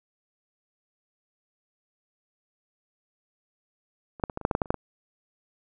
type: clicks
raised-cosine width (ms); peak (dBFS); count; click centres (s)
1; -29 / -9 / -21 / -17 / -25 / -7 / -10 / -9 / -10 / -30 / -7 / -19; 12; 4.198 / 4.238 / 4.298 / 4.374 / 4.413 / 4.451 / 4.512 / 4.551 / 4.618 / 4.658 / 4.705 / 4.743
effects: none